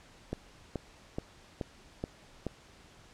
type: click train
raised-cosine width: 2 ms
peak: -20 dBFS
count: 6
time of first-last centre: 0.33-2.467 s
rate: 2.34 Hz
effects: pink hiss -57 dBFS RMS until 3.13 s + low-pass 7000 Hz 12 dB/octave